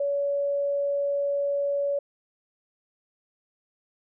sine tone, 566 Hz, C#5, 36 cents sharp, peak -23 dBFS, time 0-1.99 s, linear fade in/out 5 ms, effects none

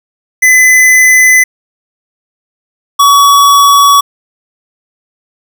square tone pair in turn, 2017 / 1130.7 Hz, B6 / C#6, +36 / +34 cents, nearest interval minor seventh, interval 1002 cents, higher first, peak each -3 dBFS, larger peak neither, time 0.42-1.44 / 2.99-4.01 s, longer neither, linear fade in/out 10 ms, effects none

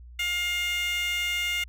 15% pulse tone with high-pass filter, 708 Hz, F5, 23 cents sharp, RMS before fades -28 dBFS, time 0.19-1.64 s, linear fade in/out 5 ms, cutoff 2400 Hz, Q 4, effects added 60 Hz sine -43 dBFS peak until 1.68 s

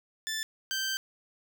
15% pulse tone pair in turn, 1760 / 1559 Hz, A6 / G6, 0 / -10 cents, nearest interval major second, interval 210 cents, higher first, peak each -25 / -23 dBFS, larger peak second, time 0.27-0.43 / 0.71-0.97 s, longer second, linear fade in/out 0 ms, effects none

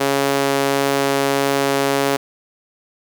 sawtooth tone with high-pass filter, 138.59 Hz, C#3, in tune, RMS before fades -18 dBFS, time 0-2.17 s, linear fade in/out 10 ms, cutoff 390 Hz, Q 1.2, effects none

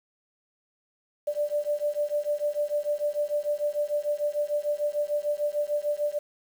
sine beating tone pair, 586 / 592.7 Hz, D5 / D5, -4 / +16 cents, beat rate 6.7 Hz, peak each -28 dBFS, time 1.27-6.19 s, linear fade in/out 10 ms, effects 8-bit

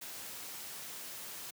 white noise, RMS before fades -45 dBFS, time 0.01-1.51 s, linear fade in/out 10 ms, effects high-pass 100 Hz 12 dB/octave

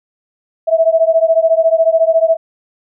sine beating tone pair, 647 / 661 Hz, E5 / E5, -32 / +5 cents, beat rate 14 Hz, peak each -11 / -12 dBFS, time 0.67-2.37 s, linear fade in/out 20 ms, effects none

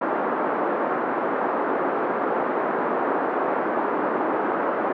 pink band-pass noise, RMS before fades -24 dBFS, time 0.01-4.93 s, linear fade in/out 10 ms, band 280 to 1400 Hz, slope 24 dB/octave, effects none

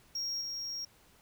triangle tone with level steps, 5588 Hz, F8, in tune, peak -32 / -35 dBFS, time 0.15-0.85 s, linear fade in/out 5 ms, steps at 0.41 s, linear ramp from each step 5 ms, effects pink hiss -63 dBFS RMS until 1.21 s

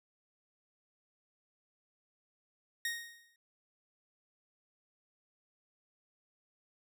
sawtooth tone with exponential decay, 1864.7 Hz, A#6, in tune, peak -28 dBFS, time 2.85-3.36 s, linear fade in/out 2 ms, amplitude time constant 110 ms, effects none

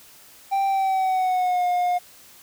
triangle tone with pitch glide, 784 to 714.8 Hz, G5 to F5, 0 to +40 cents, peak -17 dBFS, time 0.51-1.99 s, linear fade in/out 20 ms, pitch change -160 cents, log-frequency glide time 0.66-1.66 s, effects white hiss -49 dBFS RMS until 2.42 s

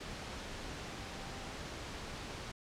sine tone in noise, 784 Hz, G5, in tune, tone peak -55 dBFS, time 0.91-1.53 s, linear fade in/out 10 ms, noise pink, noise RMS -44 dBFS, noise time 0-2.52 s, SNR -14 dB, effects low-pass 6000 Hz 12 dB/octave

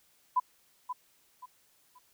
sine tone with echo, 1000 Hz, B5, 21 cents sharp, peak -22 dBFS, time 0.36-0.4 s, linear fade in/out 10 ms, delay 530 ms, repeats 3, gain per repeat -10 dB, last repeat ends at 1.99 s, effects white hiss -67 dBFS RMS until 2.13 s

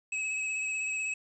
square tone with vibrato, 2570 Hz, E7, 45 cents flat, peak -31 dBFS, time 0.12-1.14 s, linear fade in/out 5 ms, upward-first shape sine, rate 16 Hz, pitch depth 21 cents each way, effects resampled to 22050 Hz + 10-bit

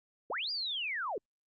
sine linear two-way sweep, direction up then down, 349.2 to 4931 to 349.2 Hz, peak -33 dBFS, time 0.3-1.18 s, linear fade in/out 2 ms, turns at 0.51 s, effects Opus 32 kbps

